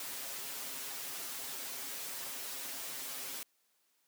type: noise with comb filter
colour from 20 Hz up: white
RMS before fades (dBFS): -42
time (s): 0-3.43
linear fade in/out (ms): 2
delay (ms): 7.4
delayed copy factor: +0.85
effects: white hiss -75 dBFS RMS until 4.07 s + high-pass 200 Hz 12 dB/octave